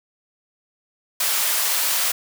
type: high-pass noise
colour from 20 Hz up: white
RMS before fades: -21 dBFS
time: 1.2-2.12 s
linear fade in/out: 5 ms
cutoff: 670 Hz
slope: 12 dB/octave
effects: none